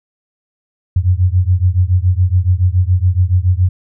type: beating tone pair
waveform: sine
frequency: 88 / 95.1 Hz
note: F2 / F#2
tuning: +14 / +48 cents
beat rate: 7.1 Hz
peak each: -12 / -13 dBFS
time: 0.96-3.69 s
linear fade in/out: 5 ms
effects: none